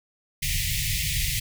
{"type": "band-stop noise", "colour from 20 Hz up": "pink", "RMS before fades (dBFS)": -26, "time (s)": [0.42, 1.4], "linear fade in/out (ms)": 10, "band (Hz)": [160, 1900], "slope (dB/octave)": 96, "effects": []}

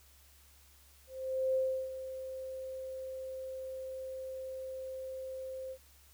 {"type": "tone with ADSR envelope", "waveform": "sine", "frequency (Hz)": 523.3, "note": "C5", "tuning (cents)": 0, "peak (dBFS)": -27, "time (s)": [1.07, 5.78], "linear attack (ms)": 480, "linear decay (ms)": 340, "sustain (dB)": -12, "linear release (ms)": 67, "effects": ["added 69 Hz sine -62 dBFS peak until 6.13 s", "white hiss -63 dBFS RMS until 6.13 s"]}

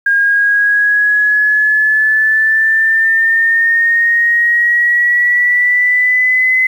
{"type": "exponential sweep", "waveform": "sine", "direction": "up", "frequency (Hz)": [1618, 2038], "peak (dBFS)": -8, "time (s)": [0.06, 6.67], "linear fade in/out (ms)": 5, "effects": ["7-bit"]}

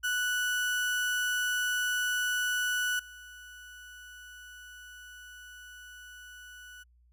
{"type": "tone with level steps", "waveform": "35% pulse", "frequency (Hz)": 1480, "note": "F#6", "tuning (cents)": 0, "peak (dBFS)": [-26, -45], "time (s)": [0.03, 6.84], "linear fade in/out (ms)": 20, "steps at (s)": 2.99, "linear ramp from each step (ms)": 5, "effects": ["added 60 Hz sine -60 dBFS peak until 7.12 s"]}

